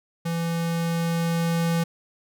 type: tone with level ramp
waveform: square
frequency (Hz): 167.5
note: E3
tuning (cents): +28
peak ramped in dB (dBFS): -25 to -21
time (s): 0.25-1.84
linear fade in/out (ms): 10
effects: none